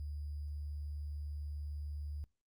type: tone with sample-and-hold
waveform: sine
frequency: 73.42 Hz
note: D2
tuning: in tune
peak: -39 dBFS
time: 0-2.24 s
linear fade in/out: 0 ms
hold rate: 4900 Hz
effects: noise-tail reverb RT60 0.2 s tail -23 dB re dry + Opus 48 kbps